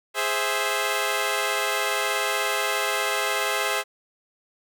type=chord; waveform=10% pulse; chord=Ab augmented; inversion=none; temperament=equal; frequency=415.3 / 523.3 / 659.3 Hz; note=Ab4 / C5 / E5; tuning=0 / 0 / 0 cents; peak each=-19 dBFS; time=0.14-3.84 s; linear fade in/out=50 ms; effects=none